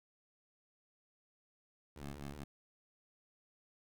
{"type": "ring-modulated tone", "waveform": "15% pulse", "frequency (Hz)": 72, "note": "D2", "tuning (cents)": -34, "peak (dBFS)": -35, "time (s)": [1.96, 2.44], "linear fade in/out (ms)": 5, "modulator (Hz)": 69.3, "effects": []}